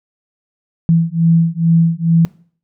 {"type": "beating tone pair", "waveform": "sine", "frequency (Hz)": [164.81, 167.11], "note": ["E3", "E3"], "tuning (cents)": [0, 24], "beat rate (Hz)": 2.3, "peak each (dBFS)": -13, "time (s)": [0.89, 2.25], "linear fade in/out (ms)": 0, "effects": ["noise-tail reverb RT60 0.5 s tail -22 dB re dry"]}